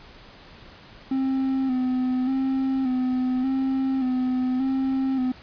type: tone with vibrato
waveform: triangle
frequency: 260 Hz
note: C4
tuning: 11 cents flat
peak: -19 dBFS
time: 1.11-5.32 s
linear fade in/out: 5 ms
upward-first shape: square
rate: 0.86 Hz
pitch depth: 37 cents each way
effects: pink hiss -47 dBFS RMS until 5.42 s + resampled to 11025 Hz